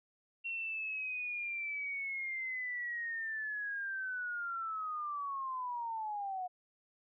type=linear sweep; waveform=sine; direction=down; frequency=2736 to 720 Hz; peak=-36 dBFS; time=0.44-6.48 s; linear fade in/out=20 ms; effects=none

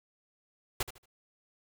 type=noise with echo; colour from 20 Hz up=pink; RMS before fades=-31 dBFS; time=0.8-0.83 s; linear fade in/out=5 ms; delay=76 ms; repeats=3; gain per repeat=-12 dB; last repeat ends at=1.058 s; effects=none

